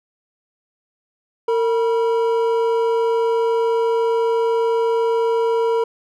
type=tone pair together; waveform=triangle; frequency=457 / 968.3 Hz; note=A#4 / B5; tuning=-34 / -34 cents; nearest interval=octave + minor second; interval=1300 cents; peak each=-14 / -22 dBFS; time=1.48-5.84 s; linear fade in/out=5 ms; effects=none